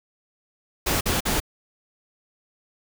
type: noise bursts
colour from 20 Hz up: pink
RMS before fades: -23 dBFS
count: 3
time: 0.86-1.402 s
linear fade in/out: 10 ms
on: 150 ms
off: 46 ms
effects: none